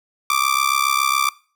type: tone with amplitude modulation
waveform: sawtooth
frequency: 1174.7 Hz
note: D6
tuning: in tune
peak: -9 dBFS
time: 0.3-1.29 s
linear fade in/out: 2 ms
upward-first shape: sine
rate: 67.2 Hz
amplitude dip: 90%
effects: noise-tail reverb RT60 0.4 s tail -21 dB re dry